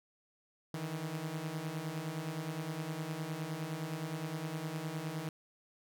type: beating tone pair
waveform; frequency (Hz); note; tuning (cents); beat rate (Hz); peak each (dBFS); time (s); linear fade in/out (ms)
sawtooth; 151.6 / 161.3; D#3 / E3; -45 / -37; 9.7; -38 / -35; 0.74-5.29; 2
effects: none